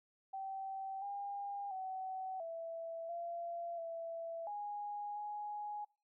sine tone with pitch steps, 773 / 805 / 756 / 662 / 684 / 665 / 825 / 833 Hz, G5 / G5 / F#5 / E5 / F5 / E5 / G#5 / G#5, -24 / +46 / +37 / +7 / -36 / +15 / -12 / +5 cents, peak -40 dBFS, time 0.33-5.85 s, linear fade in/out 10 ms, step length 690 ms, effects noise-tail reverb RT60 0.3 s tail -22 dB re dry

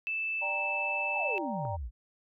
sine tone, 2637 Hz, E7, in tune, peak -30 dBFS, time 0.07-1.38 s, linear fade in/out 0 ms
sine chord, G minor, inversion second, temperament equal, 587.3 / 784 / 932.3 Hz, D5 / G5 / Bb5, 0 / 0 / 0 cents, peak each -38 dBFS, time 0.41-1.77 s, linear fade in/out 20 ms
sine exponential sweep, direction down, 1007 to 49.27 Hz, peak -34 dBFS, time 1.12-1.91 s, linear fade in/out 50 ms
click, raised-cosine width 1 ms, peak -31 dBFS, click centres 1.652 s
effects none

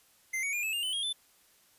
square tone with pitch steps, 2079 / 2241 / 2416 / 2604 / 2807 / 3026 / 3262 / 3517 Hz, C7 / C#7 / D7 / E7 / F7 / F#7 / G#7 / A7, -12 / +18 / +48 / -22 / +8 / +38 / -32 / -1 cents, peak -31 dBFS, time 0.33-1.13 s, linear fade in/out 10 ms, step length 100 ms, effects white hiss -64 dBFS RMS until 1.78 s + resampled to 32000 Hz

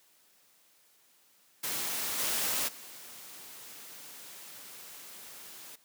white noise with level steps, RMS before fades -34 / -31 / -48 dBFS, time 1.63-5.76 s, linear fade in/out 10 ms, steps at 2.18 / 2.67 s, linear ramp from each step 20 ms, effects white hiss -65 dBFS RMS until 5.84 s + high-pass 150 Hz 12 dB/octave

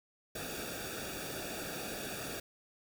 pink noise with comb filter, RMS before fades -41 dBFS, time 0.35-2.4 s, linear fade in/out 5 ms, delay 0.97 ms, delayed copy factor -0.85, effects none

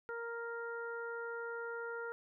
harmonic tone, 466.2 Hz, A#4, in tune, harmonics 1 / 2 / 3 / 4, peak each -42 / -49 / -43 / -56 dBFS, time 0.09-2.12 s, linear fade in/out 0 ms, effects none

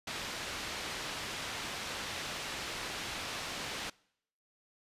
white low-pass noise, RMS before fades -40 dBFS, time 0.07-3.9 s, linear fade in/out 5 ms, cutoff 4100 Hz, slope 12 dB/octave, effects noise-tail reverb RT60 0.7 s tail -24 dB re dry + resampled to 32000 Hz

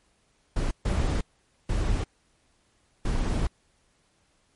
brown noise bursts at uneven times, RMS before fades -25 dBFS, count 4, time 0.56-0.71 / 0.85-1.21 / 1.69-2.04 / 3.05-3.47 s, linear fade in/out 5 ms, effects pink hiss -67 dBFS RMS until 4.55 s + MP3 48 kbps

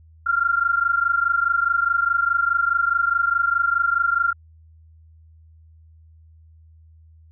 sine tone pair together, 1375.2 / 1400 Hz, F6 / F6, -27 / +4 cents, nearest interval unison, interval 31 cents, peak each -20 dBFS, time 0.26-4.33 s, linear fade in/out 10 ms, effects added 80 Hz sine -47 dBFS peak until 7.31 s

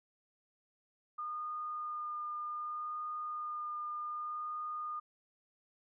sine tone with vibrato, 1217 Hz, D#6, 39 cents flat, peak -37 dBFS, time 1.18-5 s, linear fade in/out 10 ms, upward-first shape sine, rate 0.65 Hz, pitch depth 12 cents each way, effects none

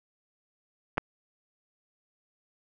clicks, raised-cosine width 0.5 ms, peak -22 / -10 dBFS, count 2, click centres 0.973 / 0.98 s, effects none

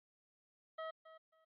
25% pulse tone with echo, 641 Hz, E5, 49 cents flat, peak -38 dBFS, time 0.78-0.91 s, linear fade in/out 10 ms, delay 270 ms, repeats 2, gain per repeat -14 dB, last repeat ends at 1.45 s, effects resampled to 8000 Hz

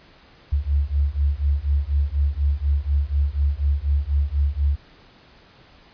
sine beating tone pair, 69.3 / 73.4 Hz, C#2 / D2, 0 / 0 cents, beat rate 4.1 Hz, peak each -21 dBFS, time 0.52-4.76 s, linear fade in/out 10 ms, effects pink hiss -51 dBFS RMS until 5.93 s + resampled to 11025 Hz

